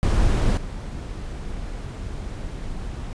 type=noise with level steps; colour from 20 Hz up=brown; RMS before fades=-19 / -31 dBFS; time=0.03-3.13 s; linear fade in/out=0 ms; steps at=0.57 s; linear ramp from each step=5 ms; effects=resampled to 22050 Hz